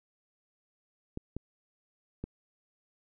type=clicks; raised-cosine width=3 ms; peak=-23 dBFS; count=3; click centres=1.174 / 1.366 / 2.24 s; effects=none